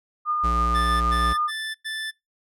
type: tone with tremolo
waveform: sine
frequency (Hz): 1217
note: D#6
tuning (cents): -39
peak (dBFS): -20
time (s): 0.25-1.51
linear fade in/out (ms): 50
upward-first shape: sine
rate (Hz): 6.2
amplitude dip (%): 25
type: tone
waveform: square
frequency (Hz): 59.5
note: A#1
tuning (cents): +36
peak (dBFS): -24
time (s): 0.43-1.34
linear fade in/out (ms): 20
type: tone bursts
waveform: 25% pulse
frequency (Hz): 1759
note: A6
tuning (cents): -1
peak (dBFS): -24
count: 4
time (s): 0.74-2.114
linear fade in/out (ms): 20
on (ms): 270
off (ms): 98
effects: noise-tail reverb RT60 0.2 s tail -24 dB re dry + low-pass 10000 Hz 12 dB/octave